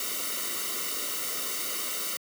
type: noise with comb filter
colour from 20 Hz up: white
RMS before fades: -32 dBFS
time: 0-2.17 s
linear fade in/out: 2 ms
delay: 1.2 ms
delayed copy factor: -0.8
effects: high-pass 200 Hz 12 dB/octave